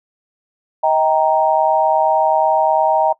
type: chord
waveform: sine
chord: Eb major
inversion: none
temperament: equal with one note detuned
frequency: 633.1 / 784 / 932.3 Hz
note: Eb5 / G5 / Bb5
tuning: +30 / 0 / 0 cents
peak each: -16 dBFS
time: 0.83-3.13 s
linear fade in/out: 10 ms
effects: noise-tail reverb RT60 0.1 s tail -20 dB re dry